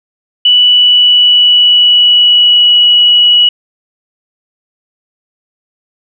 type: tone with pitch glide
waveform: sine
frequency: 2960 to 2928 Hz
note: F#7 to F#7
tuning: 0 to -19 cents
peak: -3 dBFS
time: 0.45-3.49 s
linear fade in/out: 5 ms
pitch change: -19 cents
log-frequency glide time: 0.64-2.81 s
effects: none